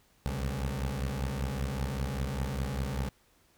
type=beating tone pair; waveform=20% pulse; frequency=64.5 / 69.6 Hz; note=C2 / C#2; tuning=-24 / +8 cents; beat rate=5.1 Hz; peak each=-29 dBFS; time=0.26-3.09 s; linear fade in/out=0 ms; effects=pink hiss -66 dBFS RMS until 3.57 s